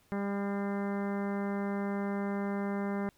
harmonic tone with a mistuned harmonic, 200 Hz, G3, 35 cents sharp, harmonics 1 / 2 / 3 / 4 / 5 / 6 / 7 / 8 / 9 / 10, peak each -32 / -38 / -42 / -44 / -46 / -48 / -49 / -50 / -51 / -52 dBFS, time 0.12-3.09 s, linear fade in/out 0 ms, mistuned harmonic 10, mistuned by +58 cents, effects pink hiss -67 dBFS RMS until 3.17 s

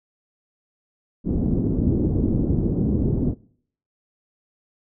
white low-pass noise, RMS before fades -21 dBFS, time 1.24-3.35 s, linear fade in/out 50 ms, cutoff 310 Hz, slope 24 dB/octave, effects noise-tail reverb RT60 0.6 s tail -23 dB re dry

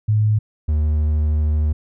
sine / triangle tone pair in turn, 107 / 76.08 Hz, A2 / D#2, -48 / -38 cents, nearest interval tritone, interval 590 cents, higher first, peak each -13 dBFS, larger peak neither, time 0.08-0.39 / 0.68-1.73 s, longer second, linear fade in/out 10 ms, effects none

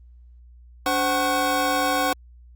square tone cluster, 288.1 / 517 / 751 / 1095 / 1478 Hz, D4 / C5 / F#5 / C#6 / F#6, -33 / -21 / +26 / -22 / -2 cents, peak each -29 / -28 / -25 / -27 / -30 dBFS, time 0.86-2.13 s, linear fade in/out 2 ms, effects added 60 Hz sine -45 dBFS peak until 2.55 s + Opus 32 kbps

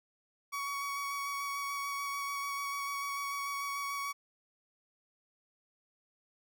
30% pulse tone with vibrato, 1124 Hz, C#6, 24 cents sharp, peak -32 dBFS, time 0.52-4.13 s, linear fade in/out 20 ms, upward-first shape square, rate 6.8 Hz, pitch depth 10 cents each way, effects none

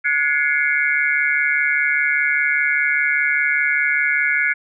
sine tone cluster, 1453 / 1686 / 2105 / 2250 Hz, F#6 / G#6 / C7 / C#7, -32 / +26 / +10 / +25 cents, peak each -21 dBFS, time 0.04-4.54 s, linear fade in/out 20 ms, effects none

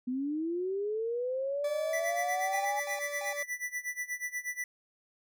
sine linear sweep, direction up, 244.9 to 830.6 Hz, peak -30 dBFS, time 0.07-2.8 s, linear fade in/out 10 ms
40% pulse tone with pitch glide, 577 to 580.3 Hz, D5 to D5, -31 to -21 cents, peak -36 dBFS, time 1.64-3.43 s, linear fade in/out 5 ms, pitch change +10 cents, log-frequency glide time 2.11-2.49 s
square tone with tremolo, 1975.5 Hz, B6, in tune, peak -32 dBFS, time 1.93-4.64 s, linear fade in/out 2 ms, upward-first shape sine, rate 8.3 Hz, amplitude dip 90%
square tone bursts, 807 Hz, G#5, 50 cents flat, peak -39 dBFS, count 3, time 2.53-3.33 s, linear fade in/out 2 ms, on 120 ms, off 220 ms
effects none

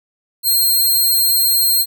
5% pulse tone, 4197 Hz, C8, 5 cents sharp, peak -5 dBFS, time 0.43-1.86 s, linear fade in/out 50 ms, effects none

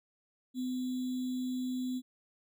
sine tone with sample-and-hold, 253.8 Hz, B3, 47 cents sharp, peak -32 dBFS, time 0.54-2.02 s, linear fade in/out 50 ms, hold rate 3675 Hz, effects none

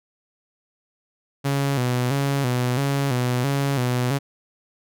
sawtooth tone with vibrato, 131.6 Hz, C3, 10 cents sharp, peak -16 dBFS, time 1.44-4.19 s, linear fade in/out 20 ms, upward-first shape square, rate 1.5 Hz, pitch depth 100 cents each way, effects none

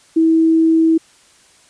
sine tone, 324.2 Hz, E4, 29 cents flat, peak -9 dBFS, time 0.16-0.98 s, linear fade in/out 10 ms, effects white hiss -50 dBFS RMS until 1.69 s + resampled to 22050 Hz

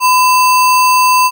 sine tone with sample-and-hold, 1009 Hz, B5, 37 cents sharp, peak -6 dBFS, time 0-1.31 s, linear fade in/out 50 ms, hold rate 3675 Hz, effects none

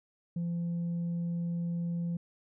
sine tone, 171.1 Hz, F3, 35 cents flat, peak -28 dBFS, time 0.36-2.17 s, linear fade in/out 5 ms, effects tanh soft clip ceiling -29 dBFS

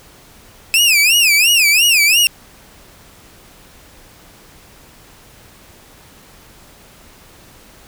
sawtooth tone with vibrato, 2570 Hz, E7, 45 cents flat, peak -6 dBFS, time 0.74-2.27 s, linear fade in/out 0 ms, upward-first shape sine, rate 2.9 Hz, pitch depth 210 cents each way, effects pink hiss -44 dBFS RMS until 7.87 s

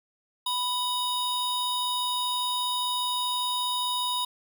square tone pair together, 989 / 3734 Hz, B5 / A#7, +2 / +2 cents, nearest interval octave + major seventh, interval 2300 cents, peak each -30 / -29 dBFS, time 0.46-4.25 s, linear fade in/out 5 ms, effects 10-bit

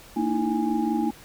sine tone cluster, 229.8 / 302.1 / 327.2 / 825 Hz, A#3 / D4 / E4 / G#5, -25 / +49 / -13 / -12 cents, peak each -26 / -27 / -27 / -30 dBFS, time 0.16-1.11 s, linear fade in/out 10 ms, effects pink hiss -48 dBFS RMS until 1.24 s

